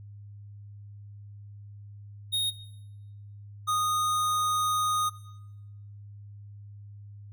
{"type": "tone pair in turn", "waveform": "square", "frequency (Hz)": [3727, 1237.6], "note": ["A#7", "D#6"], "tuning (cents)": [-1, -10], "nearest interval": "octave + perfect fifth", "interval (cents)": 1909, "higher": "first", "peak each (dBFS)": -25, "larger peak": "neither", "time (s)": [[2.32, 2.51], [3.67, 5.1]], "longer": "second", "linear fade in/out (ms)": 20, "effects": ["noise-tail reverb RT60 1.0 s tail -18 dB re dry", "added 102 Hz sine -43 dBFS peak until 7.32 s"]}